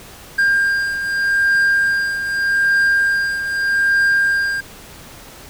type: beating tone pair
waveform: triangle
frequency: 1600 / 1600.82 Hz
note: G6 / G6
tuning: +35 / +36 cents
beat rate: 0.82 Hz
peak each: -20 / -13 dBFS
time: 0.38-4.61 s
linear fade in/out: 10 ms
effects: pink hiss -39 dBFS RMS until 5.49 s